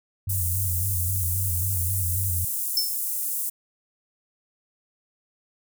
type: tone with vibrato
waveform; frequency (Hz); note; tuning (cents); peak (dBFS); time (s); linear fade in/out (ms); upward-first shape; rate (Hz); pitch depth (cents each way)
sine; 91.7; F#2; -15; -25; 0.27-2.45; 5; square; 3.7; 81
type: high-pass noise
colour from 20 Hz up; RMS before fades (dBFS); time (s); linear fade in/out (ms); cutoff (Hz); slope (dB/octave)
pink; -28; 0.29-3.5; 10; 9200; 24
type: tone with exponential decay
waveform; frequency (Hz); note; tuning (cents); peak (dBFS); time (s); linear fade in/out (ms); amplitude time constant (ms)
sine; 5310; E8; +12; -17; 2.77-3; 2; 50
effects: none